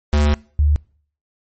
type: tone pair in turn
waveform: square / sine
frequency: 73.9 / 73.9 Hz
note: D2 / D2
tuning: +11 / +11 cents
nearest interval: unison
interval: 0 cents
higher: neither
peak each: -13 / -11 dBFS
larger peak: second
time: 0.13-0.34 / 0.59-0.76 s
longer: first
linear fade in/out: 0 ms
effects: noise-tail reverb RT60 0.5 s tail -24 dB re dry + MP3 32 kbps